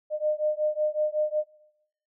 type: beating tone pair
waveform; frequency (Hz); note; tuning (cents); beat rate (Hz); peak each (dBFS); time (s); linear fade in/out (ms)
sine; 606 / 611.4; D#5 / D#5; -46 / -30; 5.4; -27 / -27; 0.1-1.44; 50
effects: noise-tail reverb RT60 0.7 s tail -17 dB re dry